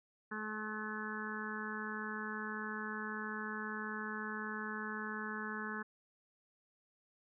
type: harmonic tone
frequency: 214.6 Hz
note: A3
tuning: 43 cents flat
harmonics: 1 / 2 / 4 / 5 / 6 / 7 / 8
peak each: -44 / -48 / -52 / -47 / -49 / -45 / -45 dBFS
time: 0.31-5.83 s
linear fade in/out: 10 ms
effects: none